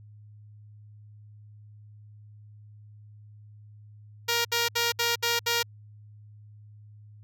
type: tone bursts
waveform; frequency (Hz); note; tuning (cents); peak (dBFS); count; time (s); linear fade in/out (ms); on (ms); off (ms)
5% pulse; 470; A#4; +14; -12; 6; 4.28-5.63; 10; 170; 66
effects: added 105 Hz sine -47 dBFS peak until 7.23 s